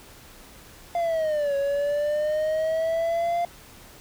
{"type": "linear two-way sweep", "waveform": "triangle", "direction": "down then up", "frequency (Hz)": [696, 554.4, 696], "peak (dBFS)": -20, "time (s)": [0.95, 3.45], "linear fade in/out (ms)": 2, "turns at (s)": 1.56, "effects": ["pink hiss -48 dBFS RMS until 4 s"]}